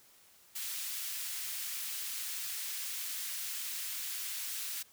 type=high-pass noise; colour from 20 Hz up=white; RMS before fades=-39 dBFS; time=0.55-4.83 s; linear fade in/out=10 ms; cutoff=1900 Hz; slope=12 dB/octave; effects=white hiss -62 dBFS RMS until 4.92 s